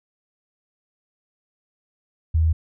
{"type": "tone", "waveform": "sine", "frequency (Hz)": 80.3, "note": "E2", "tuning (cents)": -45, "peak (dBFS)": -15, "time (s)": [2.34, 2.53], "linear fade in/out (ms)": 10, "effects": []}